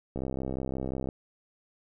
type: click train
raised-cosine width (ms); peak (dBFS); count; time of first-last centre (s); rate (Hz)
2; -20; 62; 0.16-1.088; 65.7
effects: none